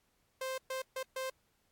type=tone bursts at uneven times; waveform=sawtooth; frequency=523.3 Hz; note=C5; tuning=in tune; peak=-32 dBFS; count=4; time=0.41-0.58 / 0.7-0.82 / 0.96-1.03 / 1.16-1.3 s; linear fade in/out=5 ms; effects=pink hiss -75 dBFS RMS until 1.71 s + AAC 64 kbps